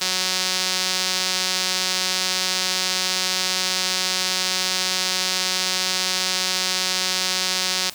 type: tone with band-pass filter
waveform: sawtooth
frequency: 185.2 Hz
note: F#3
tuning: 2 cents sharp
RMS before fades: -23 dBFS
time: 0.01-7.9 s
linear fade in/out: 5 ms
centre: 4900 Hz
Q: 1.8
effects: white hiss -41 dBFS RMS until 7.94 s